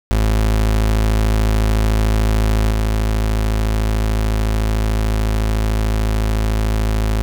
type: tone with level steps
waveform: 35% pulse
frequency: 53.7 Hz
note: A1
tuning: 41 cents flat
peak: -11 / -13 dBFS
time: 0.11-7.22 s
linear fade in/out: 0 ms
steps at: 2.7 s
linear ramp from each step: 20 ms
effects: none